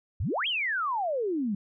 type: exponential two-way sweep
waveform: sine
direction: up then down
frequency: 69.3 to 3322 to 190.6 Hz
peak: -26 dBFS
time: 0.2-1.55 s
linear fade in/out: 5 ms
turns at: 0.47 s
effects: none